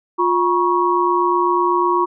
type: tone cluster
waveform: sine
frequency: 353.2 / 960 / 1108 Hz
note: F4 / B5 / C#6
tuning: +20 / -49 / -1 cents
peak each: -18 dBFS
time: 0.18-2.06 s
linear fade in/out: 20 ms
effects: none